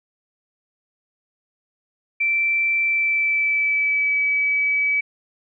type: tone with pitch glide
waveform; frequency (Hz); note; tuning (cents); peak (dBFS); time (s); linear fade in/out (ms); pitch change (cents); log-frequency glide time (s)
sine; 2339 to 2287; D7 to D7; -8 to -47; -17; 2.2-5.01; 10; -39; 2.82-4.19
effects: none